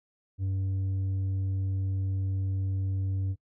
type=tone with tanh clipping; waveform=sine; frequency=96 Hz; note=G2; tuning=36 cents flat; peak=-28 dBFS; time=0.38-3.36 s; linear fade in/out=50 ms; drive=5 dB; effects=noise-tail reverb RT60 0.1 s tail -20 dB re dry